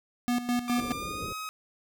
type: tone with tremolo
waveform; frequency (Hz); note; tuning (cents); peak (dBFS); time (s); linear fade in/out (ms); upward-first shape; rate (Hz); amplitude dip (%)
square; 243.3; B3; -26; -25; 0.28-0.92; 0; square; 4.8; 70
type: tone with pitch glide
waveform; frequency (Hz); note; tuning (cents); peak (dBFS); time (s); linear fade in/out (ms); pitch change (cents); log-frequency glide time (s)
sawtooth; 1189 to 1267; D6 to D#6; +21 to +31; -31; 0.68-1.49; 0; +110; 0.92-1.31
type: low-pass noise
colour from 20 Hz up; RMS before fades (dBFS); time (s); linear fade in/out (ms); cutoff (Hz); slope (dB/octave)
white; -40; 0.77-1.33; 5; 560; 96
effects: none